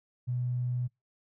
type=tone with tanh clipping; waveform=triangle; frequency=123.8 Hz; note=B2; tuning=5 cents sharp; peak=-28 dBFS; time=0.27-0.88 s; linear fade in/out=20 ms; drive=3 dB; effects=noise-tail reverb RT60 0.2 s tail -26 dB re dry